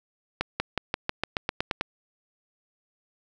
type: accelerating click train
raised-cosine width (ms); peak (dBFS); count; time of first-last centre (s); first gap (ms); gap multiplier
0.3; -9; 11; 0.41-1.811; 190; 0.93
effects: none